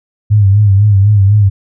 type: tone with vibrato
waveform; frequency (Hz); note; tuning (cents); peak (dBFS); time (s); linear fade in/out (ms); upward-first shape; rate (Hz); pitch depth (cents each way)
sine; 101.4; G#2; -41; -4; 0.3-1.5; 20; sine; 4; 81
effects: none